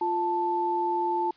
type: tone pair together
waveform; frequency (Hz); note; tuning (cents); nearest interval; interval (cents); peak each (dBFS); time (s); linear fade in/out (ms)
sine; 349.2 / 879.9; F4 / A5; 0 / 0; octave + major third; 1600; -29 / -25; 0.01-1.31; 5
effects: white hiss -58 dBFS RMS until 1.36 s + resampled to 11025 Hz